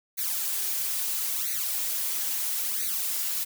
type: noise with flanger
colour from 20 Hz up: blue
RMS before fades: -29 dBFS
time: 0.17-3.45 s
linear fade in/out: 20 ms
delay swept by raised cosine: 0.47 to 6.47 ms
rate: 0.75 Hz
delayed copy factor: +1
effects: none